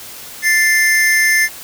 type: tone pair together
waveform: square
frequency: 1760 / 2092 Hz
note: A6 / C7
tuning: 0 / -1 cents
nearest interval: minor third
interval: 299 cents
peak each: -14 dBFS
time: 0.42-1.49 s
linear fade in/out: 50 ms
effects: white hiss -33 dBFS RMS until 1.63 s